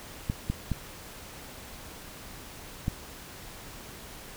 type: clicks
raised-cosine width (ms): 5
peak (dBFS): -15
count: 4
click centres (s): 0.299 / 0.5 / 0.717 / 2.881
effects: pink hiss -45 dBFS RMS until 4.36 s